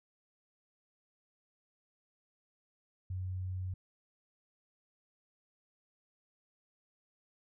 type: tone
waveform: sine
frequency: 92.5 Hz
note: F#2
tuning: in tune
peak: -35 dBFS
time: 3.1-3.74 s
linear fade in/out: 5 ms
effects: none